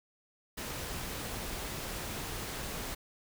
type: noise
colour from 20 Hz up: pink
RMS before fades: -39 dBFS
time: 0.57-2.95 s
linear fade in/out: 10 ms
effects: none